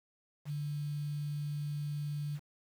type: tone with quantisation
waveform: sine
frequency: 146.83 Hz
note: D3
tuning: in tune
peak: -34 dBFS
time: 0.45-2.4 s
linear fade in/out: 50 ms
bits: 9
effects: none